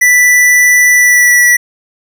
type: tone with pitch glide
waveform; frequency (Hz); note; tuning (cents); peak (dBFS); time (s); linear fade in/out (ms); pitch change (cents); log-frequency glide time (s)
square; 1975.5 to 1950.6; B6 to B6; 0 to -22; -5; 0.01-1.57; 10; -22; 0.94-1.36
effects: none